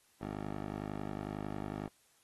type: tone with band-pass filter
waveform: 10% pulse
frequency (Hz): 51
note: G#1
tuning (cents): -31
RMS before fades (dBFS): -41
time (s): 0.21-1.88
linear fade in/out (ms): 5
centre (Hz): 450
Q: 0.53
effects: white hiss -69 dBFS RMS until 2.23 s + AAC 32 kbps